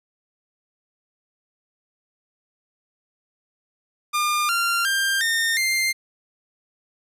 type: tone with pitch steps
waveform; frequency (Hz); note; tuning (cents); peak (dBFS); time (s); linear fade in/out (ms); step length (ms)
sawtooth; 1205 / 1384.2 / 1590 / 1826.4 / 2098; D6 / F6 / G6 / A#6 / C7; +44 / -16 / +24 / -36 / +4; -16; 4.13-5.93; 20; 360
effects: resampled to 32000 Hz